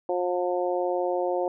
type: harmonic tone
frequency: 178.7 Hz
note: F3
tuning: 40 cents sharp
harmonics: 2 / 3 / 4 / 5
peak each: -28 / -27 / -30 / -35 dBFS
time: 0.09-1.48 s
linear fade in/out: 2 ms
effects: none